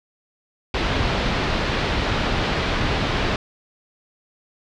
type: low-pass noise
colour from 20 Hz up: pink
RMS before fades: -22 dBFS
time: 0.74-3.36 s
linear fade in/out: 2 ms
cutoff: 4200 Hz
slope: 24 dB/octave
effects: none